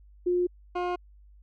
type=tone pair in turn; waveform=sine / 20% pulse; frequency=356.3 / 356.3 Hz; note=F4 / F4; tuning=+35 / +35 cents; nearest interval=unison; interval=0 cents; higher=neither; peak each=-22 dBFS; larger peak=neither; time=0.26-0.47 / 0.75-0.96 s; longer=neither; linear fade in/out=10 ms; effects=added 50 Hz sine -51 dBFS peak until 1.42 s + low-pass 2000 Hz 12 dB/octave